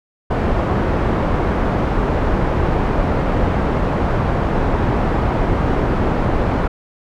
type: low-pass noise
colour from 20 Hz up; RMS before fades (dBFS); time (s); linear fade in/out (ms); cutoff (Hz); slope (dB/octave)
pink; -17; 0.3-6.68; 10; 1100; 12
effects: none